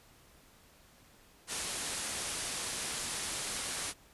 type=low-pass noise; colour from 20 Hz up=white; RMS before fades=-38 dBFS; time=1.47-3.94 s; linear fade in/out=50 ms; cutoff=11000 Hz; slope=96 dB/octave; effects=pink hiss -61 dBFS RMS until 4.13 s + resampled to 32000 Hz